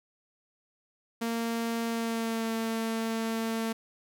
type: tone with pitch glide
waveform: sawtooth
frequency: 230.4 to 225.3 Hz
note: A#3 to A3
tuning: -20 to +41 cents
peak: -25 dBFS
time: 1.21-3.73 s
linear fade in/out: 10 ms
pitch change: -39 cents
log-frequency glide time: 1.86-2.5 s
effects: none